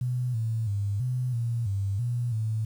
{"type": "tone with pitch steps", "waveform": "sine", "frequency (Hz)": [124.5, 112.5, 101, 125.9, 117.2, 98.7, 120.6, 110], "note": ["B2", "A2", "G#2", "B2", "A#2", "G2", "B2", "A2"], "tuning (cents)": [14, 39, -48, 34, 10, 12, -41, 0], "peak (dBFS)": -25, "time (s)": [0.01, 2.65], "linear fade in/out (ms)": 5, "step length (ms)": 330, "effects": ["9-bit"]}